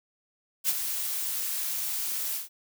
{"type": "noise with ADSR envelope", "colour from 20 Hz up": "blue", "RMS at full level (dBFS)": -23, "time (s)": [0.64, 2.49], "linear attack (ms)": 50, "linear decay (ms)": 32, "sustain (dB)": -8, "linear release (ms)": 150, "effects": []}